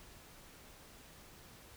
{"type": "silence", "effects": ["pink hiss -57 dBFS RMS until 1.76 s"]}